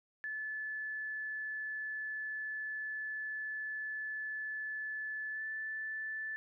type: tone with pitch glide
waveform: sine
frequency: 1733 to 1752.1 Hz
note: A6 to A6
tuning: -27 to -8 cents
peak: -37 dBFS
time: 0.24-6.36 s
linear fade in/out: 0 ms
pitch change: +19 cents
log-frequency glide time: 5.32-5.42 s
effects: none